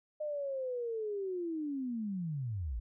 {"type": "linear sweep", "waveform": "sine", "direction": "down", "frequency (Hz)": [612, 49], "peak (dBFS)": -34, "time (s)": [0.2, 2.8], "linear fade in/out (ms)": 10, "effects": []}